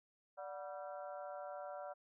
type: harmonic tone with a mistuned harmonic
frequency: 194.5 Hz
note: G3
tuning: 13 cents flat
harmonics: 3 / 4 / 5 / 6 / 7 / 8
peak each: -47 / -49 / -55 / -62 / -54 / -64 dBFS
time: 0.37-1.94 s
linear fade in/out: 20 ms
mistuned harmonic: 4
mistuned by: -94 cents
effects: none